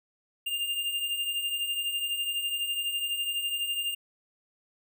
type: beating tone pair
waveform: square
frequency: 2794 / 2806 Hz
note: F7 / F7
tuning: 0 / +8 cents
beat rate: 12 Hz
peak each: -37 / -30 dBFS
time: 0.46-3.95 s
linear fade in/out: 10 ms
effects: none